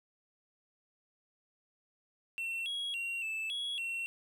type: tone with pitch steps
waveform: triangle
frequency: 2707 / 3315 / 2749 / 2633 / 3343 / 2720 Hz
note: E7 / G#7 / F7 / E7 / G#7 / F7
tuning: +45 / -4 / -28 / -3 / +11 / -46 cents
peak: -33 dBFS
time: 2.38-4.06 s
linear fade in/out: 0 ms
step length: 280 ms
effects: none